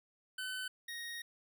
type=tone pair in turn; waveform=25% pulse; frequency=1515 / 1870.1 Hz; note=F#6 / A#6; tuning=+40 / +5 cents; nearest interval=major third; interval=365 cents; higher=second; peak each=-35 / -38 dBFS; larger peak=first; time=0.38-0.68 / 0.88-1.22 s; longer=second; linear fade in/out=5 ms; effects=none